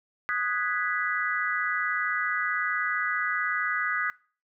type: chord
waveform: sine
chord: G# minor seventh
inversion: second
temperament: equal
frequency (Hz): 1244.5 / 1480 / 1661.2 / 1975.5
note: D#6 / F#6 / G#6 / B6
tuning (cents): 0 / 0 / 0 / 0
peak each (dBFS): -31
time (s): 0.29-4.1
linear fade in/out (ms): 0
effects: noise-tail reverb RT60 0.4 s tail -22 dB re dry